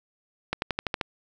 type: accelerating click train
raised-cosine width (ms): 0.3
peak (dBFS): -10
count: 7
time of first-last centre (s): 0.53-1.012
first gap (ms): 91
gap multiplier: 0.95
effects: none